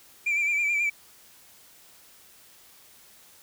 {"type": "tone with vibrato", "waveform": "sine", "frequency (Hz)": 2351, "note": "D7", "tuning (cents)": 1, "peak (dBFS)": -20, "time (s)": [0.26, 0.9], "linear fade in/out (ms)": 10, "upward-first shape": "sine", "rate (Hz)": 9.3, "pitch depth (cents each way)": 46, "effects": ["tanh soft clip ceiling -21 dBFS", "white hiss -54 dBFS RMS until 3.42 s"]}